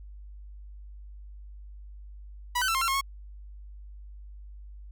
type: tone with pitch steps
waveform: sawtooth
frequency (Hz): 978 / 1523 / 1336 / 1061 / 1361 / 1078 / 1098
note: B5 / F#6 / E6 / C6 / F6 / C#6 / C#6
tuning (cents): -17 / +50 / +23 / +24 / -45 / -49 / -17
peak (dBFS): -21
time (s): 2.55-3.012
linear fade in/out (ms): 10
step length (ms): 66
effects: added 50 Hz sine -42 dBFS peak until 4.91 s